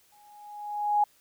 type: tone with exponential growth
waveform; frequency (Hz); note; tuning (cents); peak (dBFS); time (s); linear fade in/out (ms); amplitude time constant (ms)
sine; 830.6; G#5; 0; -18; 0.12-1.04; 5; 200
effects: white hiss -63 dBFS RMS until 1.2 s